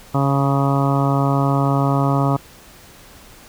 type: harmonic tone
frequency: 138.59 Hz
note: C#3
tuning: in tune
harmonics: 1 / 2 / 3 / 4 / 5 / 6 / 7 / 8 / 9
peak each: -17 / -21 / -28 / -27 / -25 / -29 / -27 / -28 / -27 dBFS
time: 0.14-2.37 s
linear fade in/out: 10 ms
effects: pink hiss -44 dBFS RMS until 3.48 s